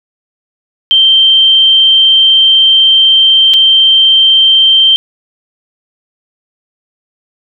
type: tone with dropouts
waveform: sine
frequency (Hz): 3136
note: G7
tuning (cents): 0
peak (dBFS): -3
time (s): 0.91-4.96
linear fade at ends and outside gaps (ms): 0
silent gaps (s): 3.536-3.54
effects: none